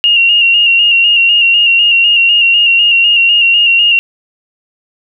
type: tone with vibrato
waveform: sine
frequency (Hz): 2796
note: F7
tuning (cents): +1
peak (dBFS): -5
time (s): 0.04-3.99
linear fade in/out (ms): 0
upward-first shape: square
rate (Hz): 4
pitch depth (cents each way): 32
effects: none